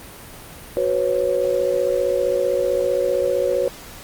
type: chord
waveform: sine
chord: F# suspended fourth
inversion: none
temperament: equal with one note detuned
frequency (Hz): 370 / 493.9 / 549.3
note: F#4 / B4 / C#5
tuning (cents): 0 / 0 / -16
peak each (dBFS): -24 / -21 / -20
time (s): 0.77-3.68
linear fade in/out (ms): 0
effects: pink hiss -39 dBFS RMS until 4.03 s + Opus 32 kbps